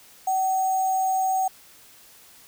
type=tone with sample-and-hold; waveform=sine; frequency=757 Hz; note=F#5; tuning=39 cents sharp; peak=-20 dBFS; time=0.27-1.48 s; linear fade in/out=5 ms; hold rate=7350 Hz; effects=white hiss -51 dBFS RMS until 2.47 s